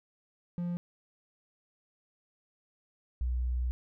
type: tone pair in turn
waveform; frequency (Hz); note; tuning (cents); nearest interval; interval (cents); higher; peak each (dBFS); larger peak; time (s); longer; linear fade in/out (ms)
triangle / sine; 174.61 / 61.62; F3 / B1; 0 / -3; octave + tritone; 1803; first; -29 / -28; second; 0.58-0.77 / 3.21-3.71; second; 0
effects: none